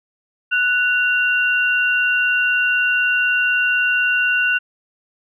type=tone pair together; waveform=sine; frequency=1480 / 2768 Hz; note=F#6 / F7; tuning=0 / -16 cents; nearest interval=major seventh; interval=1084 cents; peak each=-16 / -19 dBFS; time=0.51-4.59 s; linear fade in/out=20 ms; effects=none